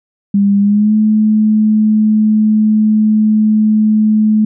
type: tone with pitch glide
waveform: sine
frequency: 200.6 to 215 Hz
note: G3 to A3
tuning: +40 to -40 cents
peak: -7 dBFS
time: 0.34-4.45 s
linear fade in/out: 5 ms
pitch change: +120 cents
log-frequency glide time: 0.6-0.94 s
effects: none